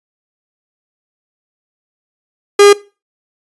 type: tone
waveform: 45% pulse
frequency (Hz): 406.4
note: G#4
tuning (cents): -38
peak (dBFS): -3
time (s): 2.59-2.73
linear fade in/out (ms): 5
effects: noise-tail reverb RT60 0.3 s tail -20 dB re dry + resampled to 24000 Hz